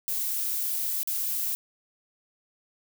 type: noise with dropouts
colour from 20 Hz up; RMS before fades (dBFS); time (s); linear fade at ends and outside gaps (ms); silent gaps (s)
violet; -29; 0.08-1.55; 0; 1.031-1.074
effects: none